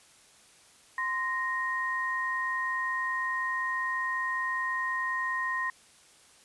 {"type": "tone pair together", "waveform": "sine", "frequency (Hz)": [1039.3, 1864.7], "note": ["C6", "A#6"], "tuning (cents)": [-12, 0], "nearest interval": "minor seventh", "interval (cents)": 1012, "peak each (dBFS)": [-32, -30], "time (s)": [0.98, 5.7], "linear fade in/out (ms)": 2, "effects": ["white hiss -58 dBFS RMS until 6.44 s", "resampled to 24000 Hz"]}